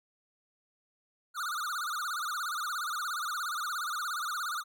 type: tone with vibrato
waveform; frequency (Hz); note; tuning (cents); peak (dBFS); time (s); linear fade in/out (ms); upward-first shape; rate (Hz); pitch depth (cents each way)
square; 1318.5; E6; 0; -33; 1.34-4.64; 50; sine; 17; 200
effects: none